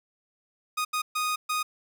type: tone bursts at uneven times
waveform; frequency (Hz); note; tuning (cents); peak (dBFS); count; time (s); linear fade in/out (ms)
sawtooth; 1241; D#6; -5; -22; 4; 0.77-0.85 / 0.93-1.02 / 1.15-1.36 / 1.49-1.63; 10
effects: none